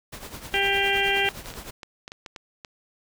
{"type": "noise with tremolo", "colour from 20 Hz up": "pink", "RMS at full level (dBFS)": -36, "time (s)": [0.12, 1.71], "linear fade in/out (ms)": 10, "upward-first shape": "triangle", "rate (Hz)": 9.7, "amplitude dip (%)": 75}
{"type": "harmonic tone", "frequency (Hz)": 395.9, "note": "G4", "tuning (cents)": 17, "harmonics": [1, 2, 4, 5, 6, 7, 8], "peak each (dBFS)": [-28, -28, -28, -28, -28, -28, -28], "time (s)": [0.54, 1.29], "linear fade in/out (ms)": 0}
{"type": "clicks", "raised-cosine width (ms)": 0.2, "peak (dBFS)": -21, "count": 9, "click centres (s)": [1.459, 1.503, 1.539, 1.832, 2.079, 2.119, 2.262, 2.362, 2.648]}
{"effects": []}